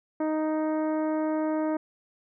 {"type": "harmonic tone", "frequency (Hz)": 311.1, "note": "D#4", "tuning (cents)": 0, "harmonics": [1, 2, 3, 4, 5, 6, 7], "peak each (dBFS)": [-26, -30, -36, -42, -46, -50, -53], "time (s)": [0.2, 1.77], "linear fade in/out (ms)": 5, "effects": []}